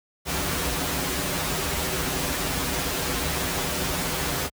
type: noise with comb filter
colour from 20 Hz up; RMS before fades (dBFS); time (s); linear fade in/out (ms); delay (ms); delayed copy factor
pink; -26; 0.25-4.5; 50; 9.1; -0.9
effects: high-pass 60 Hz 12 dB/octave